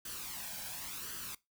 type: noise with flanger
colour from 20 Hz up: white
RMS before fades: -43 dBFS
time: 0.05-1.35 s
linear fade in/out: 5 ms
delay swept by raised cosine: 0.65 to 1.28 ms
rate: 0.92 Hz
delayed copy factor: +0.6
effects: noise-tail reverb RT60 0.2 s tail -20 dB re dry